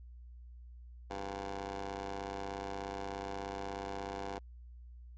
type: ring-modulated tone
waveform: 15% pulse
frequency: 96.7 Hz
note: G2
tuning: 23 cents flat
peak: -30 dBFS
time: 1.1-4.39 s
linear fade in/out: 10 ms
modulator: 595 Hz
effects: added 60 Hz sine -49 dBFS peak until 5.17 s + resampled to 16000 Hz